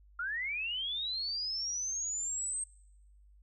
sine linear sweep, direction up, 1362 to 8400 Hz, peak -33 dBFS, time 0.19-2.64 s, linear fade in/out 5 ms, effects noise-tail reverb RT60 1.0 s tail -25 dB re dry + added 50 Hz sine -57 dBFS peak until 3.42 s

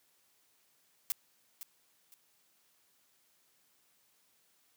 blue noise with echo, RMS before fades -32 dBFS, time 1.1-1.12 s, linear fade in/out 0 ms, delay 510 ms, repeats 2, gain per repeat -12 dB, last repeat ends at 2.14 s, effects white hiss -71 dBFS RMS until 4.76 s + high-pass 100 Hz 12 dB/octave

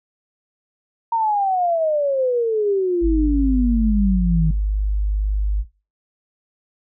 sine exponential sweep, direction down, 932.3 to 154.6 Hz, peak -16 dBFS, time 1.12-4.51 s, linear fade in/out 5 ms
sine tone, 51 Hz, G#1, 31 cents flat, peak -16 dBFS, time 3.01-5.65 s, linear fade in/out 50 ms
effects noise-tail reverb RT60 0.3 s tail -19 dB re dry

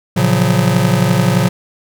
square chord, Gb major seventh, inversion first, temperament just, 115.62 / 138.75 / 173.43 / 185 Hz, Bb2 / Db3 / F3 / Gb3, -14 / +2 / -12 / 0 cents, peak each -17 dBFS, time 0.16-1.49 s, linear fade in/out 10 ms, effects none

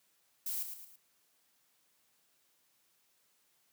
violet noise with echo, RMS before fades -37 dBFS, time 0.46-0.63 s, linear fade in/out 5 ms, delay 110 ms, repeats 3, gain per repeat -7 dB, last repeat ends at 0.96 s, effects white hiss -73 dBFS RMS until 3.72 s + high-pass 100 Hz 12 dB/octave

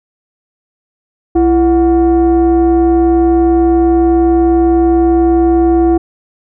sine tone with frequency modulation, 336.1 Hz, E4, 34 cents sharp, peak -5 dBFS, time 1.35-5.98 s, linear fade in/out 10 ms, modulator 397 Hz, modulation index 0.59, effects tanh soft clip ceiling -3 dBFS

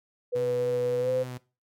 sine tone with pitch glide, 492 to 513.2 Hz, B4 to C5, -7 to -34 cents, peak -24 dBFS, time 0.32-1.24 s, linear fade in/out 20 ms, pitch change +73 cents, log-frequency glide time 1-1.09 s
sawtooth tone with vibrato, 126 Hz, B2, 35 cents sharp, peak -32 dBFS, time 0.35-1.38 s, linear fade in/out 10 ms, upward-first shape sine, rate 3.7 Hz, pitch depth 20 cents each way
effects noise-tail reverb RT60 0.3 s tail -19 dB re dry

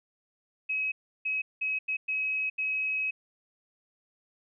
sine tone bursts at uneven times, 2552 Hz, D#7, 43 cents sharp, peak -27 dBFS, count 6, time 0.69-0.92 / 1.25-1.42 / 1.61-1.79 / 1.88-1.97 / 2.08-2.5 / 2.58-3.11 s, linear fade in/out 10 ms, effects none

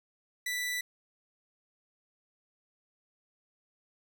sawtooth tone, 1976 Hz, B6, in tune, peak -28 dBFS, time 0.46-0.81 s, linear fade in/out 5 ms, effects none

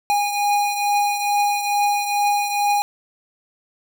square beating tone pair, 819 / 821.3 Hz, G#5 / G#5, -24 / -20 cents, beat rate 2.3 Hz, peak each -19 / -26 dBFS, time 0.1-2.82 s, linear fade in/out 0 ms, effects none

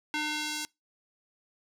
square tone with band-pass filter sweep, 302.4 Hz, D#4, 49 cents flat, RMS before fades -33 dBFS, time 0.14-0.65 s, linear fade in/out 0 ms, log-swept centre 2400 to 6500 Hz, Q 0.86, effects noise-tail reverb RT60 0.2 s tail -24 dB re dry

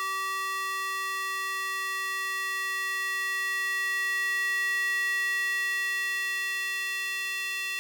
square tone with high-pass filter sweep, 384.6 Hz, G4, 33 cents flat, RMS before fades -30 dBFS, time 0-7.79 s, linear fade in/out 0 ms, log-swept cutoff 1400 to 2300 Hz, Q 5.4, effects none

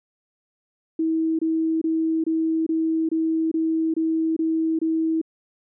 sine tone bursts, 322.3 Hz, E4, 39 cents flat, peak -19 dBFS, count 10, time 0.99-5.215 s, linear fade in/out 5 ms, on 400 ms, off 25 ms, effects none

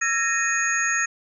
sine tone cluster, 1336 / 1678 / 1848 / 2493 / 6650 Hz, E6 / G#6 / A#6 / D#7 / G#8, +23 / +17 / -16 / +3 / +1 cents, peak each -29 / -31 / -23 / -29 / -26 dBFS, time 0.01-1.06 s, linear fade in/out 10 ms, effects none

